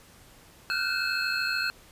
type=tone cluster; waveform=triangle; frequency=1399 / 1487 / 1540 / 2608 / 4246 Hz; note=F6 / F#6 / G6 / E7 / C8; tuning=+3 / +8 / -31 / -19 / +25 cents; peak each=-31 dBFS; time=0.7-1.7 s; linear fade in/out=0 ms; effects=pink hiss -54 dBFS RMS until 1.91 s + resampled to 32000 Hz